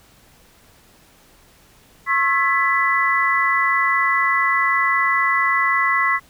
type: tone cluster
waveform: sine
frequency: 1086 / 1327 / 1702 / 1991 Hz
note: C#6 / E6 / G#6 / B6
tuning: -36 / +11 / +42 / +14 cents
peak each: -19 / -25 / -27 / -18 dBFS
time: 2.06-6.2 s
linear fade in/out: 50 ms
effects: pink hiss -52 dBFS RMS until 6.29 s